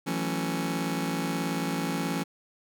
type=chord; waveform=sawtooth; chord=F# minor seventh; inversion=third; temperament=just; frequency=166.5 / 185 / 222 / 277.5 Hz; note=E3 / F#3 / A3 / C#4; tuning=+18 / 0 / +16 / +2 cents; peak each=-28 / -31 / -31 / -28 dBFS; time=0.06-2.24 s; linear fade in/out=20 ms; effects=none